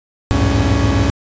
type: tone cluster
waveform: 40% pulse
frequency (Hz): 64.1 / 84.3 / 101.2 / 108.5 / 278.8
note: C2 / E2 / G#2 / A2 / C#4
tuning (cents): -35 / +39 / -44 / -24 / +10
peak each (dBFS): -18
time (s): 0.31-1.1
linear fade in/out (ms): 0
effects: resampled to 16000 Hz